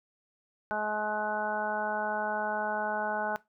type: harmonic tone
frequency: 212.1 Hz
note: G#3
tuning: 37 cents sharp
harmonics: 1 / 2 / 3 / 4 / 5 / 6 / 7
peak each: -41 / -41 / -35 / -33 / -41 / -44 / -34 dBFS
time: 0.71-3.36 s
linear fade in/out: 0 ms
effects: noise-tail reverb RT60 0.2 s tail -19 dB re dry